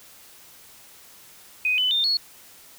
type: tone with pitch steps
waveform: sine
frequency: 2500 / 3008 / 3618 / 4353 Hz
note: D#7 / F#7 / A7 / C#8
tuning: +8 / +28 / +48 / -32 cents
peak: -19 dBFS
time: 1.65-2.17 s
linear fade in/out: 2 ms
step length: 130 ms
effects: white hiss -49 dBFS RMS until 2.78 s